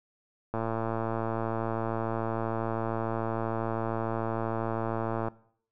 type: click train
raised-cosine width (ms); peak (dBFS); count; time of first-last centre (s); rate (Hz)
1; -17; 537; 0.54-5.283; 113
effects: noise-tail reverb RT60 0.6 s tail -20 dB re dry